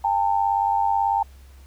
sine tone pair together, 801.8 / 900 Hz, G5 / A5, +39 / +39 cents, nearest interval major second, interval 200 cents, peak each -21 dBFS, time 0.04-1.23 s, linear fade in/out 5 ms, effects added 67 Hz sine -44 dBFS peak until 1.66 s + pink hiss -56 dBFS RMS until 1.66 s

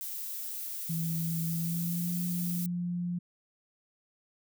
violet noise, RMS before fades -38 dBFS, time 0.01-2.66 s, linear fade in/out 0 ms
sine tone with pitch glide, 164.81 to 175.62 Hz, E3 to F3, 0 to +10 cents, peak -30 dBFS, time 0.89-3.19 s, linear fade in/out 10 ms, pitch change +110 cents, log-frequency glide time 1.46-2.15 s
effects none

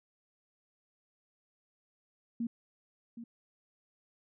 sine tone with echo, 233.1 Hz, A#3, in tune, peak -31 dBFS, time 2.4-2.47 s, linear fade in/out 5 ms, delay 770 ms, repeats 1, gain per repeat -11 dB, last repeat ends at 3.24 s, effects none

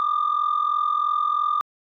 sine tone pair together, 1180 / 1223 Hz, D6 / D#6, +8 / -30 cents, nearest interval minor second, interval 62 cents, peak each -21 dBFS, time 0-1.61 s, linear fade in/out 0 ms, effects tanh soft clip ceiling -15 dBFS

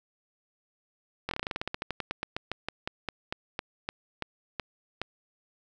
slowing click train, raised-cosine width 0.3 ms, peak -15 dBFS, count 28, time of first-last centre 1.29-5.016 s, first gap 22 ms, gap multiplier 1.12, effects none

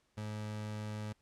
30% pulse tone, 106.5 Hz, G#2, 44 cents sharp, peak -36 dBFS, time 0.17-1.13 s, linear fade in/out 10 ms, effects pink hiss -75 dBFS RMS until 1.21 s + low-pass 9000 Hz 12 dB/octave

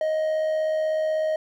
triangle tone with amplitude modulation, 626 Hz, D#5, 10 cents sharp, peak -18 dBFS, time 0.01-1.36 s, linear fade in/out 2 ms, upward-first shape sine, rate 76.2 Hz, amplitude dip 30%, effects none

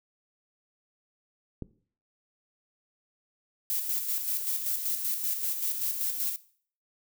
click, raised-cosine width 3 ms, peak -22 dBFS, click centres 1.623 s
violet noise with tremolo, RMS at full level -29 dBFS, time 3.7-6.36 s, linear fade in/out 0 ms, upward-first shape square, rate 5.2 Hz, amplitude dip 45%
effects noise-tail reverb RT60 0.5 s tail -18 dB re dry

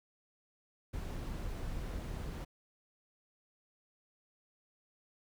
brown noise, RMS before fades -40 dBFS, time 0.93-2.45 s, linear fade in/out 10 ms, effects none

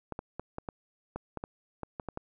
clicks, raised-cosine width 1 ms, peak -22 dBFS, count 12, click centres 0.123 / 0.191 / 0.396 / 0.584 / 0.688 / 1.16 / 1.373 / 1.439 / 1.833 / 1.998 / 2.087 / 2.174 s, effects none

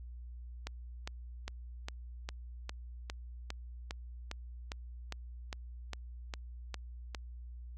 click train, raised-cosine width 0.2 ms, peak -22 dBFS, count 17, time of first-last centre 0.67-7.148 s, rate 2.47 Hz, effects added 60 Hz sine -44 dBFS peak until 7.77 s

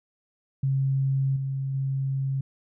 sine tone with level steps, 135.3 Hz, C#3, 42 cents flat, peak -21 / -26 / -24 dBFS, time 0.63-2.41 s, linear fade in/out 5 ms, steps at 1.36 / 1.74 s, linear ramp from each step 5 ms, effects none

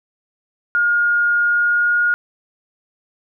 sine tone with pitch glide, 1424 to 1433.1 Hz, F6 to F6, +33 to +44 cents, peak -13 dBFS, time 0.75-2.14 s, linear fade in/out 0 ms, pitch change +11 cents, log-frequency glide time 1.38-2 s, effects none

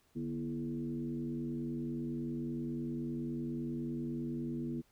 sine tone with frequency modulation, 241.6 Hz, B3, 38 cents flat, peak -35 dBFS, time 0.15-4.82 s, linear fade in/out 20 ms, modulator 90 Hz, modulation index 1.1, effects pink hiss -71 dBFS RMS until 4.91 s

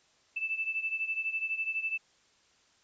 sine beating tone pair, 2637 / 2649 Hz, E7 / E7, 0 / +8 cents, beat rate 12 Hz, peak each -32 / -36 dBFS, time 0.36-1.98 s, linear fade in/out 10 ms, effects white hiss -66 dBFS RMS until 2.83 s + resampled to 16000 Hz

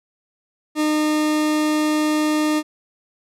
40% pulse tone, 305.1 Hz, D#4, 34 cents flat, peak -16 dBFS, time 0.75-2.63 s, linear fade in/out 50 ms, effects low-pass 12000 Hz 12 dB/octave

